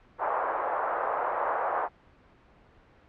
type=band-pass noise; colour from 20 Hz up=white; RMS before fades=-29 dBFS; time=0.18-1.89 s; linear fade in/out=50 ms; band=530 to 1200 Hz; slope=24 dB/octave; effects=pink hiss -58 dBFS RMS until 3.08 s + low-pass 2000 Hz 12 dB/octave